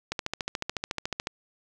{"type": "click train", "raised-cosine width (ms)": 0.2, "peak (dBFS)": -12, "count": 17, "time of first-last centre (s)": [0.12, 1.271], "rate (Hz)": 13.9, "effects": []}